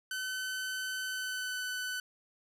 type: tone with pitch glide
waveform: sawtooth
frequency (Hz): 1520 to 1502.5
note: F#6 to F#6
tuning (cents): +46 to +26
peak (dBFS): -31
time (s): 0.11-2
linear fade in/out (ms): 2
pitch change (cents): -20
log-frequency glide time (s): 1.05-1.62
effects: resampled to 32000 Hz + 12-bit